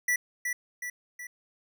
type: tone with echo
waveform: square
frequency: 1960 Hz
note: B6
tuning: 14 cents flat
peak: -24 dBFS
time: 0.08-0.16 s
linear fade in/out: 5 ms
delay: 370 ms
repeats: 3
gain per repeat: -5 dB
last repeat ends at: 1.27 s
effects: none